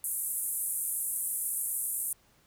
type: band-pass noise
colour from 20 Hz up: pink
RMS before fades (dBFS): -33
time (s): 0.04-2.13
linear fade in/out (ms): 2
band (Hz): 8900 to 13000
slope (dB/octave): 48
effects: pink hiss -65 dBFS RMS until 2.46 s